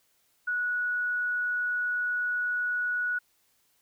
sine tone, 1466 Hz, F#6, 16 cents flat, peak -26 dBFS, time 0.47-3.19 s, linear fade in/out 10 ms, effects white hiss -69 dBFS RMS until 3.81 s

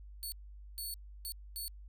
5% pulse tone bursts at uneven times, 4435 Hz, C#8, in tune, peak -32 dBFS, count 4, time 0.23-0.32 / 0.78-0.94 / 1.25-1.32 / 1.56-1.68 s, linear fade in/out 0 ms, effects added 50 Hz sine -48 dBFS peak until 1.88 s

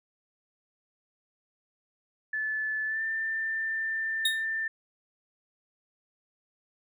sine tone with pitch glide, 1738 to 1785.8 Hz, A6 to A6, -22 to +25 cents, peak -28 dBFS, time 2.33-4.68 s, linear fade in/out 5 ms, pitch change +47 cents, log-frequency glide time 2.86-3.03 s
45% pulse tone with exponential decay, 3729 Hz, A#7, in tune, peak -21 dBFS, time 4.25-4.45 s, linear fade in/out 5 ms, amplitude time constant 42 ms
effects none

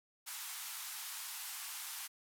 white band-pass noise, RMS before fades -45 dBFS, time 0.26-2.08 s, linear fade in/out 20 ms, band 790 to 15000 Hz, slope 48 dB/octave, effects none

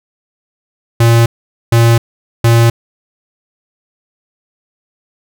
square tone bursts, 116.3 Hz, A#2, 4 cents flat, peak -6 dBFS, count 3, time 1-2.7 s, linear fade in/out 5 ms, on 260 ms, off 460 ms, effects none

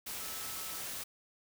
sine tone in noise, 1304 Hz, E6, 19 cents flat, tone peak -52 dBFS, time 0.2-0.81 s, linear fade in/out 10 ms, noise white, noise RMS -41 dBFS, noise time 0.06-1.04 s, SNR -14 dB, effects none

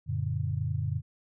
sine chord, Gb augmented, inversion none, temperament just, 92.5 / 115.62 / 144.53 Hz, Gb2 / Bb2 / D3, 0 / -14 / -27 cents, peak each -32 dBFS, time 0.06-1.02 s, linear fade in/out 50 ms, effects none

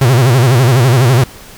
45% pulse tone with vibrato, 125.5 Hz, B2, 28 cents sharp, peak -6 dBFS, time 0.01-1.24 s, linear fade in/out 5 ms, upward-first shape sine, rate 12 Hz, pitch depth 160 cents each way, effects pink hiss -35 dBFS RMS until 1.57 s

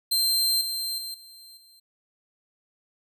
sawtooth tone with level steps, 4142 Hz, C8, 18 cents flat, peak -18 / -25 / -30 / -43 / -50 dBFS, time 0.11-1.8 s, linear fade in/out 10 ms, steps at 0.61 / 0.98 / 1.14 / 1.57 s, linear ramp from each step 2 ms, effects none

